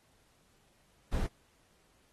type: noise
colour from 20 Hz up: brown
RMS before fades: -31 dBFS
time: 1.12-1.27 s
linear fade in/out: 10 ms
effects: pink hiss -69 dBFS RMS until 2.12 s + AAC 32 kbps